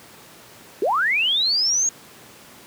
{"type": "linear sweep", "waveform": "sine", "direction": "up", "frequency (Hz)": [339.4, 6680], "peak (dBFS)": -17, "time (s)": [0.82, 1.89], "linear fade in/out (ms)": 2, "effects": ["pink hiss -45 dBFS RMS until 2.66 s", "high-pass 150 Hz 12 dB/octave"]}